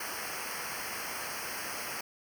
pink noise with comb filter, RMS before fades -38 dBFS, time 0-2.01 s, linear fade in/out 5 ms, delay 0.27 ms, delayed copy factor -1, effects none

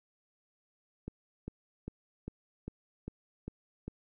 click train, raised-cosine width 3 ms, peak -26 dBFS, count 8, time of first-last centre 1.08-3.88 s, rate 2.5 Hz, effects none

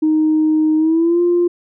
sine tone with pitch glide, 311.1 to 349.2 Hz, D#4 to F4, 0 to 0 cents, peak -10 dBFS, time 0.02-1.48 s, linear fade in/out 10 ms, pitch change +200 cents, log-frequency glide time 0.77-1.21 s, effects tanh soft clip ceiling -7 dBFS

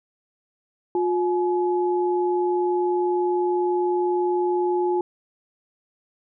sine tone pair together, 357 / 849 Hz, F4 / G#5, +38 / +38 cents, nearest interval octave + minor third, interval 1500 cents, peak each -20 / -26 dBFS, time 0.95-5.01 s, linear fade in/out 2 ms, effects none

